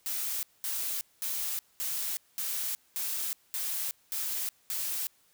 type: noise bursts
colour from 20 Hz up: blue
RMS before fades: -33 dBFS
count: 9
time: 0.06-5.07 s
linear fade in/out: 0 ms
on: 370 ms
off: 210 ms
effects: white hiss -66 dBFS RMS until 5.33 s